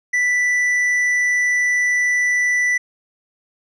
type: tone with tanh clipping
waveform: sine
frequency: 1975.5 Hz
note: B6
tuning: in tune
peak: -16 dBFS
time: 0.13-2.78 s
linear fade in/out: 10 ms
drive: 6 dB
effects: none